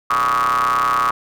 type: ring-modulated tone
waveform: 45% pulse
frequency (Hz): 61.74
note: B1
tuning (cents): 0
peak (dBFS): -12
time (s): 0.1-1.11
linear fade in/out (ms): 5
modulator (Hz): 1190
effects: none